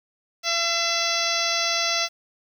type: harmonic tone with a mistuned harmonic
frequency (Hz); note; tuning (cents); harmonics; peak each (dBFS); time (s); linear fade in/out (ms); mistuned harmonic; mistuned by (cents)
677; E5; +46; 1 / 2 / 3 / 4 / 5 / 6 / 7 / 8 / 9; -30 / -30 / -30 / -30 / -30 / -30 / -30 / -30 / -30; 0.43-2.09; 50; 4; -31
effects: 8-bit